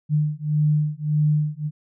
sine beating tone pair, 150 / 151.7 Hz, D3 / D#3, +37 / -44 cents, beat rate 1.7 Hz, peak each -21 dBFS, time 0.09-1.71 s, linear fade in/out 50 ms, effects none

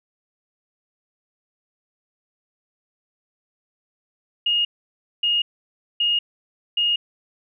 sine tone bursts, 2856 Hz, F7, 38 cents sharp, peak -17 dBFS, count 4, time 4.46-6.96 s, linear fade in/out 5 ms, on 190 ms, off 580 ms, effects none

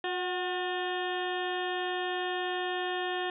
harmonic tone with a mistuned harmonic, 359.7 Hz, F#4, 49 cents flat, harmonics 1 / 2 / 3 / 4 / 5 / 7 / 8 / 9 / 10, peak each -34 / -35 / -42 / -44 / -37 / -46 / -44 / -42 / -47 dBFS, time 0.04-3.3 s, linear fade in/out 2 ms, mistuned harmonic 2, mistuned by +43 cents, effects none

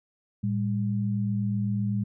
sine tone pair together, 112.6 / 200.6 Hz, A2 / G3, +40 / +40 cents, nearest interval minor seventh, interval 1000 cents, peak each -27 dBFS, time 0.43-2.04 s, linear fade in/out 10 ms, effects none

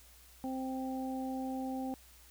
harmonic tone, 261.6 Hz, C4, in tune, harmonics 1 / 2 / 3, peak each -36 / -45 / -42 dBFS, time 0.44-1.94 s, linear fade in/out 0 ms, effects added 60 Hz sine -60 dBFS peak until 2.3 s + white hiss -60 dBFS RMS until 2.3 s

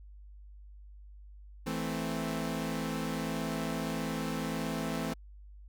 sawtooth chord, A minor, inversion second, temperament equal, 164.81 / 220 / 261.6 Hz, E3 / A3 / C4, 0 / 0 / 0 cents, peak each -33 dBFS, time 1.66-5.14 s, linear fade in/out 10 ms, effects added 50 Hz sine -48 dBFS peak until 5.68 s

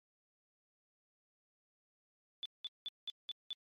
sine tone bursts, 3477 Hz, A7, 21 cents flat, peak -38 dBFS, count 6, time 2.43-3.53 s, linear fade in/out 0 ms, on 25 ms, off 190 ms, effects MP3 64 kbps

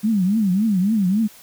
sine tone with vibrato, 201.5 Hz, G3, 48 cents sharp, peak -15 dBFS, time 0.03-1.28 s, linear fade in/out 20 ms, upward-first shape triangle, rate 3.6 Hz, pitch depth 240 cents each way, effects white hiss -46 dBFS RMS until 1.42 s

